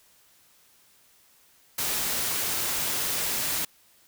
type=noise; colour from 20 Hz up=white; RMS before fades=-28 dBFS; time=1.78-3.65 s; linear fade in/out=5 ms; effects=white hiss -60 dBFS RMS until 4.07 s